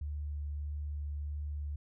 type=tone with vibrato; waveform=sine; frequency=73.42 Hz; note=D2; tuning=in tune; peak=-35 dBFS; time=0.01-1.76 s; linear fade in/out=5 ms; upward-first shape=sine; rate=1.6 Hz; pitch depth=9 cents each way; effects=none